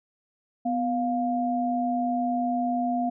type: tone pair together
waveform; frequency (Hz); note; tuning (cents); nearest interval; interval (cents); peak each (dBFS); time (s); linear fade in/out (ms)
sine; 248.5 / 703; B3 / F5; +11 / +11; octave + tritone; 1800; -26; 0.65-3.1; 10
effects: none